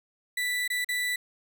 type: tone with dropouts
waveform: 35% pulse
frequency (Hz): 1975.5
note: B6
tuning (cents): 0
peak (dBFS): -25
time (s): 0.37-1.16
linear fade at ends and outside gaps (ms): 5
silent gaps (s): 0.678-0.701 / 0.846-0.888
effects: none